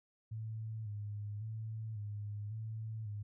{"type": "tone with vibrato", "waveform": "sine", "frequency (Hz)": 107, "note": "A2", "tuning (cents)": -48, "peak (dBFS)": -39, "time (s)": [0.31, 3.23], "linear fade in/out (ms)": 10, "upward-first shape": "square", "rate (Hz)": 0.91, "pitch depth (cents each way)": 54, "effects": []}